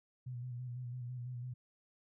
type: tone with vibrato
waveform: sine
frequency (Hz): 123.6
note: B2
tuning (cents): +2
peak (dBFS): -40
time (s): 0.26-1.54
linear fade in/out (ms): 10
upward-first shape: square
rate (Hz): 6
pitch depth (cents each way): 37
effects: none